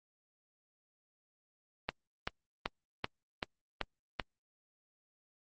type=click train; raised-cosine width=0.3 ms; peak=-16 dBFS; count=7; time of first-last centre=1.89-4.198 s; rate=2.6 Hz; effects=Opus 24 kbps